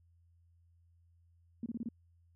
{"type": "tone bursts", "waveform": "sine", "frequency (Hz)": 231.1, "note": "A#3", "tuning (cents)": -15, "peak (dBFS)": -35, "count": 5, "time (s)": [1.63, 1.888], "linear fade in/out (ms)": 2, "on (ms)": 30, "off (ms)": 27, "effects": ["added 85 Hz sine -64 dBFS peak until 2.35 s"]}